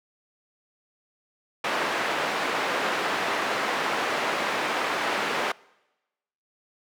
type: band-pass noise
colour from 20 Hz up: white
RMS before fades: -27 dBFS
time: 1.64-5.52 s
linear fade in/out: 5 ms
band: 300 to 1800 Hz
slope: 12 dB/octave
effects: noise-tail reverb RT60 1.0 s tail -24 dB re dry